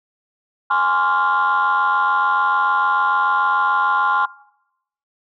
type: chord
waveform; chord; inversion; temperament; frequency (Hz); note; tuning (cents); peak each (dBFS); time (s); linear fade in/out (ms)
sine; Db major seventh; second; equal with one note detuned; 830.6 / 1046.5 / 1133.3 / 1396.9; Ab5 / C6 / Db6 / F6; 0 / 0 / +38 / 0; -20 / -17 / -22 / -18; 0.7-4.26; 10
effects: noise-tail reverb RT60 0.8 s tail -21 dB re dry + tanh soft clip ceiling -9 dBFS